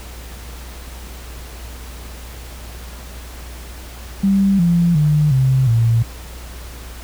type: tone with pitch steps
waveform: sine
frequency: 196 / 171.62 / 150.27 / 131.57 / 115.2 Hz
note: G3 / F3 / D3 / C3 / A#2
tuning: 0 / -30 / +40 / +10 / -20 cents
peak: -11 dBFS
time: 4.23-6.03 s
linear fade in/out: 10 ms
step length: 360 ms
effects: added 60 Hz sine -32 dBFS peak until 7.03 s + pink hiss -38 dBFS RMS until 7.03 s